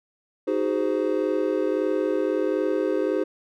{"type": "chord", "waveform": "triangle", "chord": "Ab dominant seventh", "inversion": "second", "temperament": "just", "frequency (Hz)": [311.5, 373.8, 415.3, 519.1], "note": ["Eb4", "Gb4", "Ab4", "C5"], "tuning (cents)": [2, 18, 0, -14], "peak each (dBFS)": -25, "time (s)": [0.47, 3.24], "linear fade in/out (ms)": 10, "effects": []}